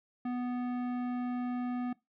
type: tone with tanh clipping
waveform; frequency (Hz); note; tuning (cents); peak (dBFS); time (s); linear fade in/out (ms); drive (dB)
sine; 246.9; B3; 0; -34; 0.25-1.93; 5; 15
effects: noise-tail reverb RT60 0.2 s tail -21 dB re dry